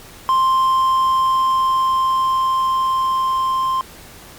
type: tone with level ramp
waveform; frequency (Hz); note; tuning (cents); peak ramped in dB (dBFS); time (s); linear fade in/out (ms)
triangle; 1050; C6; +6; -10 to -14; 0.29-3.81; 0
effects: pink hiss -40 dBFS RMS until 4.38 s + MP3 96 kbps